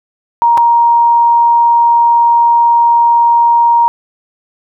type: tone with dropouts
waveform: sine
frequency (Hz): 939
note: A#5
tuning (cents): +12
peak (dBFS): -5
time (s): 0.42-3.88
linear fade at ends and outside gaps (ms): 0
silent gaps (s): 0.574-0.578
effects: none